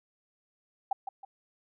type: tone with echo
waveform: sine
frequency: 784 Hz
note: G5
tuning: in tune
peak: -24 dBFS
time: 0.91-0.93 s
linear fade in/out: 5 ms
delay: 160 ms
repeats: 2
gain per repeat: -9 dB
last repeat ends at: 1.25 s
effects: none